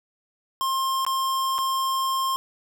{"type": "tone with dropouts", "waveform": "square", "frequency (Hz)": 1062, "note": "C6", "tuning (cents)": 25, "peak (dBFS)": -23, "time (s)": [0.61, 2.36], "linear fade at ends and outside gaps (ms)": 0, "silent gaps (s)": [[1.05, 1.065], [1.582, 1.587]], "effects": []}